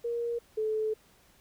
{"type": "tone pair in turn", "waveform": "sine", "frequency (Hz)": [470.9, 434.2], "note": ["A#4", "A4"], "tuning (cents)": [18, -23], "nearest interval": "minor second", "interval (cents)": 141, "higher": "first", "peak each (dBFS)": [-29, -27], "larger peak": "second", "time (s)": [[0.04, 0.39], [0.57, 0.94]], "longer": "second", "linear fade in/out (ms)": 10, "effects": ["pink hiss -62 dBFS RMS until 1.4 s"]}